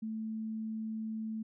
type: tone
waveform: sine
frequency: 220 Hz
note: A3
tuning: in tune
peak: -35 dBFS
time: 0.02-1.43 s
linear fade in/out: 10 ms
effects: none